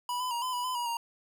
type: tone with pitch steps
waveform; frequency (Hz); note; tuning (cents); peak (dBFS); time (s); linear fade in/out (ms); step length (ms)
square; 980 / 1007 / 947 / 1015 / 980 / 1013 / 961 / 935; B5 / B5 / A#5 / B5 / B5 / B5 / B5 / A#5; -14 / +33 / +27 / +47 / -14 / +44 / -48 / +5; -31; 0.09-0.97; 2; 110
effects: none